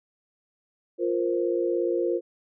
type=chord; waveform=sine; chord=F suspended fourth; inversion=none; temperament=equal; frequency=349.2 / 466.2 / 523.3 Hz; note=F4 / Bb4 / C5; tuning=0 / 0 / 0 cents; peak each=-25 / -28 / -29 dBFS; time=0.98-2.21 s; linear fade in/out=50 ms; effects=none